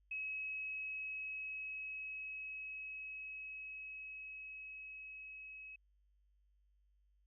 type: tone with level ramp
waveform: sine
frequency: 2562 Hz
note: E7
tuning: 50 cents flat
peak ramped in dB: -39 to -49 dBFS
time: 0.11-5.76 s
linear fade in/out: 5 ms
effects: added 50 Hz sine -70 dBFS peak until 7.26 s